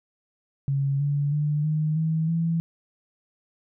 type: tone with pitch steps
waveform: sine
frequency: 138.5 / 143.55 / 148.78 / 154.21 / 159.83 / 165.66 Hz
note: C#3 / D3 / D3 / D#3 / D#3 / E3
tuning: -1 / -39 / +23 / -15 / +47 / +9 cents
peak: -21 dBFS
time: 0.68-2.6 s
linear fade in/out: 0 ms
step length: 320 ms
effects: none